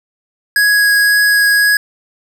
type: tone with vibrato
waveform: square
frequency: 1661.2 Hz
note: G#6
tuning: in tune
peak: -9 dBFS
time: 0.56-1.77 s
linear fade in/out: 2 ms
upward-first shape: triangle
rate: 1.9 Hz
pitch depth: 8 cents each way
effects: none